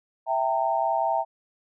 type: chord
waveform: sine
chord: E diminished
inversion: none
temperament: equal with one note detuned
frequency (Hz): 659.3 / 784 / 914.2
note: E5 / G5 / Bb5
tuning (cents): 0 / 0 / -34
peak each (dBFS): -26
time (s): 0.26-1.25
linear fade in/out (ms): 50
effects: none

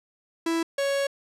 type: tone pair in turn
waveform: 45% pulse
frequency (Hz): 330.5 / 555.8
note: E4 / C#5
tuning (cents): +5 / +4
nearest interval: major sixth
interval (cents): 899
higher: second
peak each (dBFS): -23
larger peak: neither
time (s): 0.46-0.63 / 0.78-1.07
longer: second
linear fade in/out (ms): 5
effects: low-pass 10000 Hz 12 dB/octave

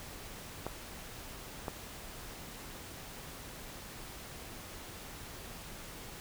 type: clicks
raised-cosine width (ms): 1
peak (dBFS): -22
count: 2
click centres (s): 0.666 / 1.682
effects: pink hiss -47 dBFS RMS until 6.2 s

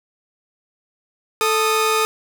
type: tone pair together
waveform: sawtooth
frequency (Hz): 440 / 1238.4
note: A4 / D#6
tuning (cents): 0 / -9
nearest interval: octave + tritone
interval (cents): 1791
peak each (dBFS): -15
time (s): 1.41-2.05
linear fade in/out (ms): 0
effects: none

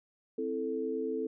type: chord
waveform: sine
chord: A minor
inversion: first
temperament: equal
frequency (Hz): 261.6 / 329.6 / 440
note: C4 / E4 / A4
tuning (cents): 0 / 0 / 0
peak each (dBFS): -37 / -38 / -33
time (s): 0.38-1.27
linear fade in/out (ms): 5
effects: none

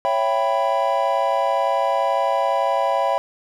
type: chord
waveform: triangle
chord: C# half-diminished seventh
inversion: none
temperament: equal with one note detuned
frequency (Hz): 554.4 / 666.1 / 784 / 987.8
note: C#5 / E5 / G5 / B5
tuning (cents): 0 / +18 / 0 / 0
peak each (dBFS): -21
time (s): 0.05-3.18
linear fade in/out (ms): 0
effects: none

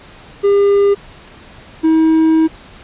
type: tone pair in turn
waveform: triangle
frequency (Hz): 401.9 / 319.9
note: G4 / D#4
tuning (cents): +43 / +48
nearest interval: major third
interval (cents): 395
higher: first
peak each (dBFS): -6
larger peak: neither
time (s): 0.43-0.95 / 1.83-2.48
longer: second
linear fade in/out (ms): 20
effects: pink hiss -39 dBFS RMS until 2.83 s + resampled to 8000 Hz

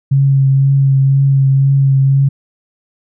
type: tone with vibrato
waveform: sine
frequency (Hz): 136.5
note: C#3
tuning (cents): -26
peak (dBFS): -7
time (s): 0.11-2.29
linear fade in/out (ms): 10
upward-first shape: triangle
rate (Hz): 2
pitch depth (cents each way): 21
effects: none

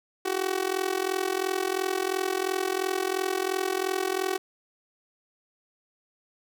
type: tone with amplitude modulation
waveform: sawtooth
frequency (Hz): 377.1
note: F#4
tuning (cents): +33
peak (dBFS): -18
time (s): 0.25-4.38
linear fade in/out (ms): 10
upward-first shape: sine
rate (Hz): 42.9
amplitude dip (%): 90
effects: none

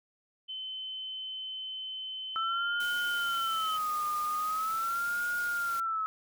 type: tone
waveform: sine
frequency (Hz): 3060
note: G7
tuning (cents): -42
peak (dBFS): -36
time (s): 0.48-3.78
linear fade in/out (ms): 20
type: tone with vibrato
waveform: sine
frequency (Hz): 1318.5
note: E6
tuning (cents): 0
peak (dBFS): -29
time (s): 2.36-6.06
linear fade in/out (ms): 0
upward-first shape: sine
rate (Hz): 0.42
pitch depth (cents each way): 140
type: noise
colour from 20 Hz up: white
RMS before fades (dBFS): -45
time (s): 2.8-5.8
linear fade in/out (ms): 2
effects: none

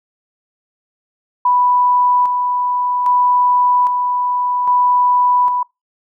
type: tone with tremolo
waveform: sine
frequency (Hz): 987.8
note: B5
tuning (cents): 0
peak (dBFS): -10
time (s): 1.45-5.63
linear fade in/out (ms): 5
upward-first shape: square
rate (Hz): 0.62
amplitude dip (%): 40
effects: noise-tail reverb RT60 0.2 s tail -24 dB re dry

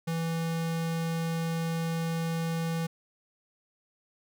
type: tone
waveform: square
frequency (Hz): 164.9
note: E3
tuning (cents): +1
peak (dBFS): -29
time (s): 0.07-2.87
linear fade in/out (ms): 10
effects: none

